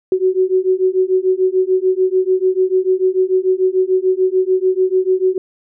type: beating tone pair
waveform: sine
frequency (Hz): 370 / 376.8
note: F#4 / F#4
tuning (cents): 0 / +32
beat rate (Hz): 6.8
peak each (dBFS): -15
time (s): 0.12-5.38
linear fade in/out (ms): 2
effects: none